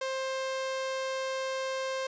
sawtooth tone, 528 Hz, C5, 16 cents sharp, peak -27 dBFS, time 0.01-2.07 s, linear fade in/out 5 ms, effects resampled to 16000 Hz + 11-bit

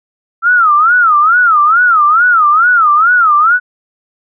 sine tone with vibrato, 1318.5 Hz, E6, in tune, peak -5 dBFS, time 0.42-3.6 s, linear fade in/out 50 ms, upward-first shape sine, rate 2.3 Hz, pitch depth 200 cents each way, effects none

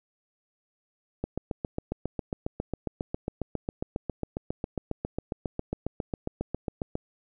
click train, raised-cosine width 2 ms, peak -16 dBFS, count 43, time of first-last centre 1.24-6.954 s, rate 7.35 Hz, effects none

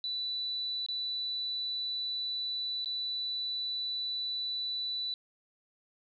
sine tone with dropouts, 3970 Hz, B7, 8 cents sharp, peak -32 dBFS, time 0.04-5.14 s, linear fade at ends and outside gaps 1 ms, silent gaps 0.863-0.886 / 2.846-2.858 s, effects none

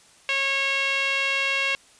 sawtooth tone with band-pass filter, 547 Hz, C#5, 23 cents flat, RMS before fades -24 dBFS, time 0.29-1.75 s, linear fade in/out 0 ms, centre 2600 Hz, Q 3.4, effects white hiss -54 dBFS RMS until 1.99 s + resampled to 22050 Hz

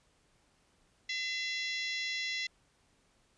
harmonic tone with a mistuned harmonic, 678 Hz, E5, 49 cents sharp, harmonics 3 / 4 / 5 / 6 / 7 / 8 / 9 / 10, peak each -36 / -43 / -41 / -41 / -50 / -46 / -52 / -54 dBFS, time 1.09-2.47 s, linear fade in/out 5 ms, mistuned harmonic 7, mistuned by +52 cents, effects pink hiss -70 dBFS RMS until 3.37 s + resampled to 22050 Hz

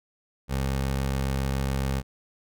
20% pulse tone, 67.2 Hz, C2, 47 cents sharp, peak -20 dBFS, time 0.48-2.03 s, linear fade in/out 50 ms, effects none

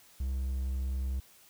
triangle tone, 65.41 Hz, C2, in tune, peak -28 dBFS, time 0.2-1.2 s, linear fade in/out 5 ms, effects white hiss -59 dBFS RMS until 1.49 s

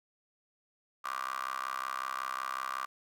15% pulse tone with high-pass filter, 65.41 Hz, C2, in tune, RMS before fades -37 dBFS, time 1.04-2.86 s, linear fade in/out 10 ms, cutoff 1200 Hz, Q 9.7, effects none

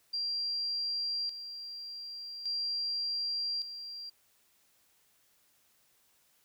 sine tone with tremolo, 4748 Hz, D8, 18 cents sharp, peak -31 dBFS, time 0.13-4.1 s, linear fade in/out 10 ms, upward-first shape square, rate 0.43 Hz, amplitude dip 65%, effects white hiss -69 dBFS RMS until 6.44 s

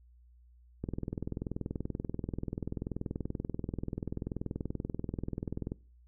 click train, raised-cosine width 3 ms, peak -22 dBFS, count 102, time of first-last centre 0.84-5.719 s, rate 20.7 Hz, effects noise-tail reverb RT60 0.4 s tail -23 dB re dry + added 60 Hz sine -57 dBFS peak until 6.07 s

